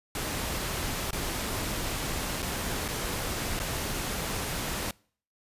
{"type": "noise with dropouts", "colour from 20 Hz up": "pink", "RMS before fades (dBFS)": -32, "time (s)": [0.15, 4.91], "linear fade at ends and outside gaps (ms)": 2, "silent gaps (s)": [[1.108, 1.129], [2.422, 2.426], [2.881, 2.885], [3.592, 3.599]], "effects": ["noise-tail reverb RT60 0.5 s tail -25 dB re dry", "resampled to 32000 Hz"]}